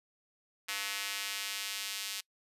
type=tone with high-pass filter sweep; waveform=square; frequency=100 Hz; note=G2; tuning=35 cents sharp; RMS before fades=-38 dBFS; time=0.68-2.21 s; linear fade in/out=10 ms; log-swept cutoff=2100 to 3500 Hz; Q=0.99; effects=noise-tail reverb RT60 0.1 s tail -24 dB re dry + resampled to 32000 Hz